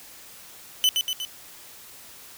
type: tone with echo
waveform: 40% pulse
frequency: 3016 Hz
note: F#7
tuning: 32 cents sharp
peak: -16 dBFS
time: 0.84-0.89 s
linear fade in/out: 0 ms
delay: 120 ms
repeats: 3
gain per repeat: -4 dB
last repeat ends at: 1.25 s
effects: white hiss -46 dBFS RMS until 2.37 s